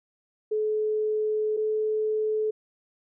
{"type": "tone pair in turn", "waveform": "sine", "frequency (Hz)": [429.2, 431.5], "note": ["A4", "A4"], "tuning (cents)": [-43, -34], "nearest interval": "unison", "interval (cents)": 9, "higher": "second", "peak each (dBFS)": -23, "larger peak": "neither", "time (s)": [[0.51, 1.57], [1.57, 2.51]], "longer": "first", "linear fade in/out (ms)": 10, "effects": []}